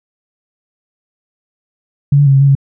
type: tone with pitch steps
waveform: sine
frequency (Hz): 141.7 / 144.1 / 137.1 / 135.9 / 139.7 / 137.6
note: C#3 / D3 / C#3 / C#3 / C#3 / C#3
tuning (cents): +38 / -33 / -19 / -34 / +14 / -12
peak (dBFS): -5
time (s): 2.12-2.552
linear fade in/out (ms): 5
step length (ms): 72
effects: none